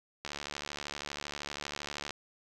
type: click train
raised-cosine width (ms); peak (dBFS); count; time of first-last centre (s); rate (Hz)
0.2; -20; 136; 0.25-2.107; 72.7
effects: none